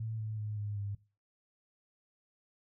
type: tone with pitch steps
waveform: sine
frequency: 111.4 / 108.73 / 106.12 / 103.58 / 101.1 Hz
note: A2 / A2 / G#2 / G#2 / G#2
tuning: +22 / -20 / +38 / -4 / -46 cents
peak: -35 dBFS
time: 0-0.95 s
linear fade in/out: 5 ms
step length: 190 ms
effects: noise-tail reverb RT60 0.3 s tail -18 dB re dry